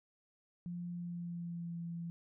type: tone with pitch glide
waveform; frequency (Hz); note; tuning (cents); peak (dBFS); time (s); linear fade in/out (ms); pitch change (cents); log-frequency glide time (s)
sine; 174.61 to 169.44; F3 to E3; 0 to +48; -39; 0.66-2.1; 0; -52; 0.91-1.79
effects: none